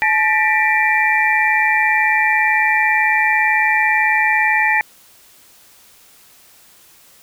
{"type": "tone cluster", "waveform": "sine", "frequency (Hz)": [859, 1793, 1951, 2353], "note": ["A5", "A6", "B6", "D7"], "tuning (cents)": [-42, 32, -22, 3], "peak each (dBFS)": -18, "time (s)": [0.02, 4.81], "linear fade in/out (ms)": 0, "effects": ["white hiss -48 dBFS RMS until 7.22 s"]}